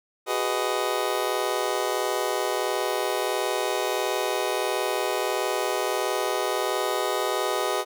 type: chord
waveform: 25% pulse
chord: G# minor seventh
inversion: third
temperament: just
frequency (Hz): 373.8 / 415.3 / 498.4 / 623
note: F#4 / G#4 / B4 / D#5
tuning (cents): +18 / 0 / +16 / +2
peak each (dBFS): -26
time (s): 0.26-7.85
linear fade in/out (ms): 50
effects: none